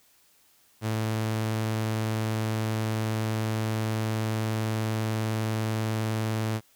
sawtooth tone with vibrato, 110 Hz, A2, in tune, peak -22 dBFS, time 0.81-6.61 s, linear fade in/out 50 ms, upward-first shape square, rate 20 Hz, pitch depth 19 cents each way, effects white hiss -62 dBFS RMS until 6.75 s

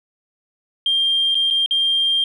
sine tone with dropouts, 3192 Hz, G7, 31 cents sharp, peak -14 dBFS, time 0.86-2.24 s, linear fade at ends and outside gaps 2 ms, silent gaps 1.346-1.352 / 1.503-1.508 / 1.661-1.709 s, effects tanh soft clip ceiling -10 dBFS

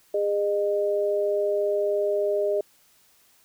sine tone pair together, 407.8 / 611 Hz, G#4 / D#5, -32 / -32 cents, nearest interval perfect fifth, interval 700 cents, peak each -24 dBFS, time 0.14-2.61 s, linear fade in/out 5 ms, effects white hiss -60 dBFS RMS until 3.44 s

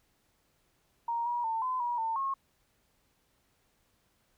sine tone with pitch steps, 935 / 959 / 898 / 1020 / 960 / 899 / 1085 Hz, A#5 / A#5 / A5 / C6 / B5 / A5 / C#6, +5 / +49 / +35 / -44 / -49 / +37 / -37 cents, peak -29 dBFS, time 1.08-2.34 s, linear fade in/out 5 ms, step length 180 ms, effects pink hiss -72 dBFS RMS until 4.37 s

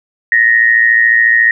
sine tone with amplitude modulation, 1864.7 Hz, A#6, in tune, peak -3 dBFS, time 0.32-1.51 s, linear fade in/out 2 ms, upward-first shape sine, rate 114 Hz, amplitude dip 70%, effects none

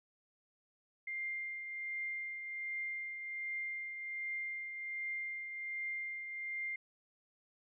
sine tone with tremolo, 2100 Hz, C7, 6 cents sharp, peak -36 dBFS, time 1.07-6.76 s, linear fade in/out 5 ms, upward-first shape triangle, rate 1.3 Hz, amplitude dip 50%, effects none

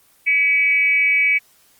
sine tone with frequency modulation, 2274 Hz, C#7, 44 cents sharp, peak -13 dBFS, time 0.26-1.39 s, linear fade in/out 20 ms, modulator 296 Hz, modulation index 0.49, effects white hiss -55 dBFS RMS until 1.79 s + Opus 24 kbps

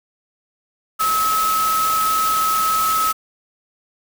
sine tone in noise, 1289 Hz, E6, 39 cents flat, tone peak -16 dBFS, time 0.99-3.13 s, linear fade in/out 20 ms, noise white, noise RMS -25 dBFS, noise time 0.99-3.13 s, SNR +6 dB, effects none

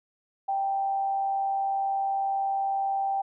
sine tone with amplitude modulation, 784 Hz, G5, in tune, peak -23 dBFS, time 0.48-3.22 s, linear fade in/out 10 ms, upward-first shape sine, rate 142 Hz, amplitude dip 30%, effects none

